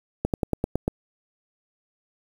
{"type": "slowing click train", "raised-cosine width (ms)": 2, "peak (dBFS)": -9, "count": 7, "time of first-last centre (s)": [0.25, 0.879], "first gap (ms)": 88, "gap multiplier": 1.07, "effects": ["7-bit"]}